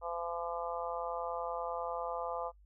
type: harmonic tone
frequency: 170.4 Hz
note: F3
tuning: 42 cents flat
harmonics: 3 / 4 / 5 / 6 / 7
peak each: -40 / -41 / -42 / -43 / -43 dBFS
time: 0.01-2.52 s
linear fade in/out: 50 ms
effects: noise-tail reverb RT60 0.1 s tail -24 dB re dry + added 50 Hz sine -58 dBFS peak until 2.65 s